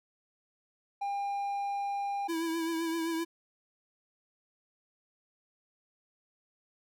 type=tone; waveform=triangle; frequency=802 Hz; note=G5; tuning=39 cents sharp; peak=-29 dBFS; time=1.01-2.28 s; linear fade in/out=10 ms
type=tone with vibrato; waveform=square; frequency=329.4 Hz; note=E4; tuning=1 cent flat; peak=-31 dBFS; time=2.28-3.25 s; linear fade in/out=20 ms; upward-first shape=triangle; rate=7.7 Hz; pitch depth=41 cents each way
effects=none